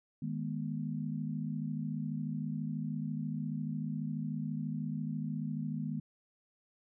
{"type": "chord", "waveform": "sine", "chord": "G# minor", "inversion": "second", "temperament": "equal with one note detuned", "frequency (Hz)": [155.56, 207.7, 241.9], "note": ["D#3", "G#3", "B3"], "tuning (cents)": [0, 0, -36], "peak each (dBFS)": [-37, -39, -39], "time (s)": [0.22, 6], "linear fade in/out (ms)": 5, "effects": []}